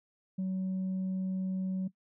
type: tone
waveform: sine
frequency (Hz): 187.9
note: F#3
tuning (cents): +27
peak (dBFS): -28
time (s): 0.38-1.88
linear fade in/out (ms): 10
effects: noise-tail reverb RT60 0.1 s tail -18 dB re dry + tanh soft clip ceiling -29 dBFS